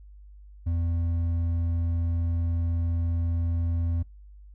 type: tone with hard clipping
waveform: triangle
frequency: 84.6 Hz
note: E2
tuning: 45 cents sharp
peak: -25 dBFS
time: 0.66-4.03 s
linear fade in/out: 10 ms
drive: 8 dB
effects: noise-tail reverb RT60 0.2 s tail -23 dB re dry + added 50 Hz sine -45 dBFS peak until 4.54 s